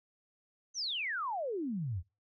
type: exponential sweep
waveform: sine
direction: down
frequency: 6380 to 77.78 Hz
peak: -33 dBFS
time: 0.74-2.03 s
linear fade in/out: 50 ms
effects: noise-tail reverb RT60 0.3 s tail -26 dB re dry